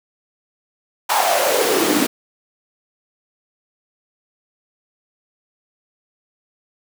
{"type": "noise with high-pass filter sweep", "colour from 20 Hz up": "pink", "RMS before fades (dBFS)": -17, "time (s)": [1.09, 2.07], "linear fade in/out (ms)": 10, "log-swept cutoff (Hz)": [920, 250], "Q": 4.9, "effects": []}